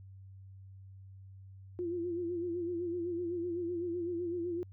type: tone with vibrato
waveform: sine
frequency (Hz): 346.4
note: F4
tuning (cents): -14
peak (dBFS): -33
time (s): 1.79-4.63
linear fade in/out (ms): 0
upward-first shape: sine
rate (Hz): 7.9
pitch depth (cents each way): 62
effects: added 96 Hz sine -49 dBFS peak until 4.72 s